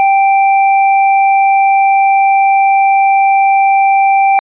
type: tone with tanh clipping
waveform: triangle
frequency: 784 Hz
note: G5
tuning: in tune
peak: -8 dBFS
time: 0-4.39 s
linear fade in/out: 0 ms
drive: 17 dB
effects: resampled to 8000 Hz